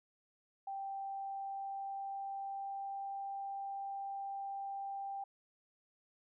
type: tone with pitch glide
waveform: sine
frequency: 784 to 789.5 Hz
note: G5 to G5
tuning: 0 to +12 cents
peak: -39 dBFS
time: 0.67-5.24 s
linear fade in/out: 5 ms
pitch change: +12 cents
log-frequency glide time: 0.92-3.29 s
effects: none